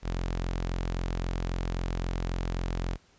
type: tone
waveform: sawtooth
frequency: 43.75 Hz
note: F1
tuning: 4 cents sharp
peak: -25 dBFS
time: 0.02-2.98 s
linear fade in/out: 50 ms
effects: pink hiss -62 dBFS RMS until 3.18 s + resampled to 16000 Hz